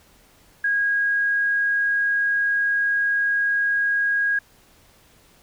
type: tone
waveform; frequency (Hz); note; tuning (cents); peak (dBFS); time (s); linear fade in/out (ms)
sine; 1640; G#6; -22; -18; 0.64-4.39; 5
effects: pink hiss -55 dBFS RMS until 5.42 s